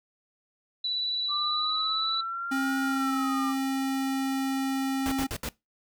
sine tone with vibrato, 3951 Hz, B7, in tune, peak -27 dBFS, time 0.84-2.21 s, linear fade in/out 5 ms, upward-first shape sine, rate 18 Hz, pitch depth 13 cents each way
sine linear two-way sweep, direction up then down, 1174.7 to 1437 to 1174.7 Hz, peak -30 dBFS, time 1.28-3.55 s, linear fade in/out 50 ms, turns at 2.77 s
square tone, 268.4 Hz, C4, 44 cents sharp, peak -27 dBFS, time 2.51-5.27 s, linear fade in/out 10 ms
pink noise bursts, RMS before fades -33 dBFS, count 4, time 5.06-5.489 s, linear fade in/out 0 ms, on 57 ms, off 67 ms
effects noise-tail reverb RT60 0.2 s tail -21 dB re dry

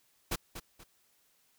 pink noise with echo, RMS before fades -32 dBFS, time 0.31-0.36 s, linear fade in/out 10 ms, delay 240 ms, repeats 2, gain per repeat -10 dB, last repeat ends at 0.84 s, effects white hiss -70 dBFS RMS until 1.58 s

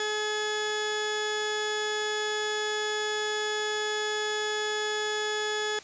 sawtooth tone pair together, 425 / 1700 Hz, G#4 / G#6, +40 / +40 cents, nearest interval 2 octaves, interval 2400 cents, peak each -26 dBFS, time 0-5.79 s, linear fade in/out 2 ms, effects white hiss -48 dBFS RMS until 5.83 s + resampled to 16000 Hz

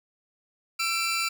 20% pulse tone pair together, 1343.9 / 2349 Hz, E6 / D7, +33 / 0 cents, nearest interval minor seventh, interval 967 cents, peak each -23 dBFS, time 0.79-1.29 s, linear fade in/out 10 ms, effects none

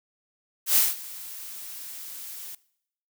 blue noise with ADSR envelope, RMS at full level -18 dBFS, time 0.66-2.55 s, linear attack 100 ms, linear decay 190 ms, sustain -21 dB, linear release 3 ms, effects noise-tail reverb RT60 0.7 s tail -21 dB re dry

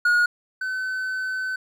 triangle tone pair in turn, 1443 / 1519 Hz, F#6 / F#6, -44 / +45 cents, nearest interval minor second, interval 89 cents, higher second, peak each -14 / -23 dBFS, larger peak first, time 0.05-0.26 / 0.61-1.56 s, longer second, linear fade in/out 5 ms, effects none

